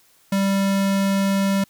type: tone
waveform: square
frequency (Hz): 196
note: G3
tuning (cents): 0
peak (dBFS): -18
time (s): 0.32-1.64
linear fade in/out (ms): 5
effects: white hiss -57 dBFS RMS until 1.69 s